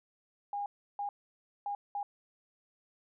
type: tone bursts at uneven times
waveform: sine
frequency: 813 Hz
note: G#5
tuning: 37 cents flat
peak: -33 dBFS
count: 4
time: 0.53-0.66 / 0.99-1.09 / 1.66-1.75 / 1.95-2.03 s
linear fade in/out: 2 ms
effects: none